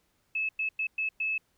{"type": "tone bursts at uneven times", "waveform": "sine", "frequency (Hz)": 2600, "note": "E7", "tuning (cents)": -24, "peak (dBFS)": -27, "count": 5, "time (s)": [[0.35, 0.49], [0.59, 0.69], [0.79, 0.87], [0.98, 1.09], [1.2, 1.38]], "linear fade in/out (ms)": 5, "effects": ["pink hiss -72 dBFS RMS until 1.57 s"]}